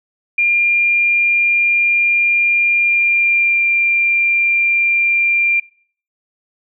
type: tone with pitch glide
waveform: sine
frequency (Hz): 2400 to 2381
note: D7 to D7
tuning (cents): +37 to +23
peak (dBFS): -11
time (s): 0.38-5.6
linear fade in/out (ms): 5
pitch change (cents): -14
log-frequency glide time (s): 2.79-3.65
effects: noise-tail reverb RT60 0.5 s tail -23 dB re dry